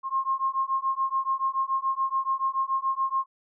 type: beating tone pair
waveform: sine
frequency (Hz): 1066 / 1073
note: C6 / C6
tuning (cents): +32 / +43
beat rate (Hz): 7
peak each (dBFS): -27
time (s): 0.03-3.26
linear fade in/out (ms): 50
effects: none